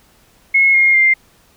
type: tone with pitch steps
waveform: sine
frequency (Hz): 2173 / 2137 / 2101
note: C#7 / C7 / C7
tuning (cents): -35 / +36 / +7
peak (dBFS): -8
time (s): 0.54-1.14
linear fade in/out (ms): 10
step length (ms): 200
effects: pink hiss -52 dBFS RMS until 1.56 s